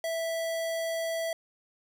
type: tone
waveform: square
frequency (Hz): 658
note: E5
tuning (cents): -3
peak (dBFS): -30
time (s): 0.04-1.33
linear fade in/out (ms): 2
effects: none